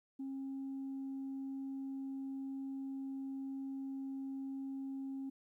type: tone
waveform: sine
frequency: 270.1 Hz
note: C#4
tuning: 45 cents flat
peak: -38 dBFS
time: 0.19-5.3 s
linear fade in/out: 10 ms
effects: tanh soft clip ceiling -37 dBFS + 13-bit